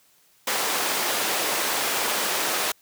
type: high-pass noise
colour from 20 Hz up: pink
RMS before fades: -25 dBFS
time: 0.47-2.72 s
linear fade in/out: 5 ms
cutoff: 470 Hz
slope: 12 dB/octave
effects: white hiss -60 dBFS RMS until 2.81 s + high-pass 80 Hz 12 dB/octave